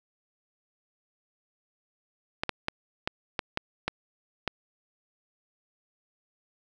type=clicks; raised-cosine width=0.3 ms; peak=-11 dBFS; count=8; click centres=2.435 / 2.493 / 2.684 / 3.075 / 3.392 / 3.574 / 3.88 / 4.477 s; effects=none